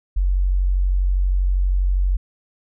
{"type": "tone", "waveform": "sine", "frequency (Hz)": 46.25, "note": "F#1", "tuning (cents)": 0, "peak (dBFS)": -15, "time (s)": [0.16, 2.17], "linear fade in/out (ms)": 10, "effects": []}